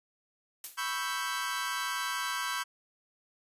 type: noise with exponential decay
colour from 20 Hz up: blue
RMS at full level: -36 dBFS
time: 0.64-0.87 s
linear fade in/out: 2 ms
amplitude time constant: 49 ms
type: chord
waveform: sawtooth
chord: C# half-diminished seventh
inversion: third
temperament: equal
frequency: 987.8 / 1108.7 / 1318.5 / 1568 Hz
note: B5 / C#6 / E6 / G6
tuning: 0 / 0 / 0 / 0 cents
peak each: -34 / -34 / -35 / -32 dBFS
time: 0.77-2.64 s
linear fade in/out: 20 ms
effects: resampled to 32000 Hz